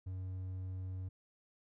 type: tone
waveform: triangle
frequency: 93.1 Hz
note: F#2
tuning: 11 cents sharp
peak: -37 dBFS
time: 0.06-1.09 s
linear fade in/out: 10 ms
effects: none